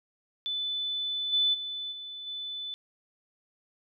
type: tone with level steps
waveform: sine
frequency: 3500 Hz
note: A7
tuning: 10 cents flat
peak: -29 / -22 / -33 / -38 / -34 dBFS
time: 0.46-2.74 s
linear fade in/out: 0 ms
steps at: 1.32 / 1.53 / 1.91 / 2.26 s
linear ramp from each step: 20 ms
effects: none